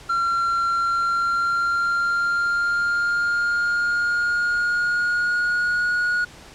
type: tone with pitch glide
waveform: triangle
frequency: 1370 to 1448.1 Hz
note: F6 to F#6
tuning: -34 to -38 cents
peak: -17 dBFS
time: 0.09-6.25 s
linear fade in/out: 10 ms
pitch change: +96 cents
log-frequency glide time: 0.67-5.88 s
effects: pink hiss -44 dBFS RMS until 6.54 s + low-pass 8000 Hz 12 dB/octave